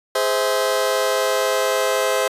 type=chord; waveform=sawtooth; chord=Ab augmented; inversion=none; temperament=just; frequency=415.3 / 519.1 / 648.9 Hz; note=Ab4 / C5 / E5; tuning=0 / -14 / -27 cents; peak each=-20 / -16 / -19 dBFS; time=0.15-2.28 s; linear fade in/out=5 ms; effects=resampled to 32000 Hz